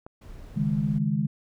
click, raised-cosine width 1 ms, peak -27 dBFS, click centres 0.065 s
brown noise, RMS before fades -43 dBFS, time 0.21-0.99 s, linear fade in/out 10 ms
sine chord, C# suspended second, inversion none, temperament just, 138.59 / 155.92 / 207.9 Hz, C#3 / D#3 / G#3, 0 / +4 / +2 cents, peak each -29 / -26 / -26 dBFS, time 0.56-1.27 s, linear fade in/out 10 ms
effects none

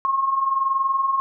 sine tone pair together, 1060 / 1081 Hz, C6 / C#6, +22 / -44 cents, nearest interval unison, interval 34 cents, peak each -26 / -19 dBFS, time 0.05-1.2 s, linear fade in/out 0 ms, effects none

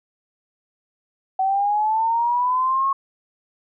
sine linear sweep, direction up, 755 to 1098 Hz, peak -17 dBFS, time 1.39-2.93 s, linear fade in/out 5 ms, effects none

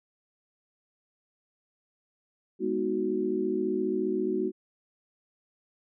sine chord, G# minor seventh, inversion none, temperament equal with one note detuned, 207.7 / 246.9 / 315.3 / 370 Hz, G#3 / B3 / D#4 / F#4, 0 / 0 / +23 / 0 cents, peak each -34 / -34 / -32 / -28 dBFS, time 2.59-4.52 s, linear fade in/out 50 ms, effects none

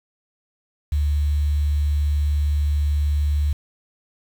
sine tone with quantisation, 73.42 Hz, D2, in tune, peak -17 dBFS, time 0.92-3.53 s, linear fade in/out 5 ms, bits 7, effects none

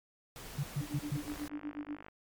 pink noise, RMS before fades -47 dBFS, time 0.36-1.48 s, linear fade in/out 0 ms
sine tone bursts, 142.3 Hz, C#3, 46 cents sharp, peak -30 dBFS, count 4, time 0.58-1.172 s, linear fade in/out 10 ms, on 58 ms, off 120 ms
sine tone with tremolo, 294.9 Hz, D4, 7 cents sharp, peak -35 dBFS, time 0.79-2.02 s, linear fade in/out 50 ms, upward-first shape sine, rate 8.2 Hz, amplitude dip 100%
click train, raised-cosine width 0.5 ms, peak -33 dBFS, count 42, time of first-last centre 1.28-2.084 s, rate 51 Hz
effects MP3 96 kbps

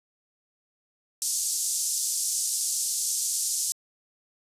white band-pass noise, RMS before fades -28 dBFS, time 1.22-3.72 s, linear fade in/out 0 ms, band 5600 to 9400 Hz, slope 24 dB/octave, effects resampled to 32000 Hz

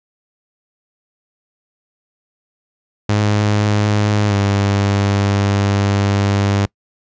sawtooth tone with pitch glide, 104.5 to 100.01 Hz, G#2 to G2, +11 to +35 cents, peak -9 dBFS, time 3.09-6.66 s, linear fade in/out 5 ms, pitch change -76 cents, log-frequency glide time 4.28-4.33 s, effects noise-tail reverb RT60 0.1 s tail -25 dB re dry + resampled to 16000 Hz

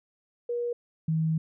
sine tone pair in turn, 478.7 / 159.75 Hz, A#4 / D#3, +46 / +46 cents, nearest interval octave + perfect fifth, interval 1900 cents, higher first, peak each -27 / -23 dBFS, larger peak second, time 0.49-0.73 / 1.08-1.38 s, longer second, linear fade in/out 5 ms, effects none

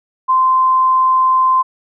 sine tone, 1038 Hz, C6, 14 cents flat, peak -9 dBFS, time 0.28-1.63 s, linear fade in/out 20 ms, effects none

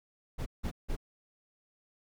brown noise bursts, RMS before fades -32 dBFS, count 3, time 0.38-0.966 s, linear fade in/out 20 ms, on 82 ms, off 170 ms, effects none

